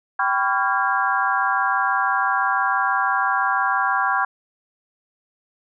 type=tone cluster; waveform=sine; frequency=779 / 1000 / 1126 / 1389 / 1626 Hz; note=G5 / B5 / C#6 / F6 / G#6; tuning=-11 / +21 / +27 / -10 / -37 cents; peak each=-24 dBFS; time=0.19-4.25 s; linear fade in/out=5 ms; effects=none